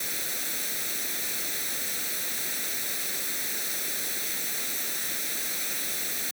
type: noise with comb filter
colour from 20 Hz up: white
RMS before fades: -30 dBFS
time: 0-6.31 s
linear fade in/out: 5 ms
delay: 0.5 ms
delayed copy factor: +0.65
effects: high-pass 200 Hz 12 dB/octave